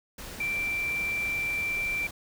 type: tone in noise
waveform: sine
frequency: 2349 Hz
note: D7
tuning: in tune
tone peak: -27 dBFS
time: 0.4-2.07 s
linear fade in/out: 5 ms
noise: pink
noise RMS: -41 dBFS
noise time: 0.18-2.11 s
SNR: +11 dB
effects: none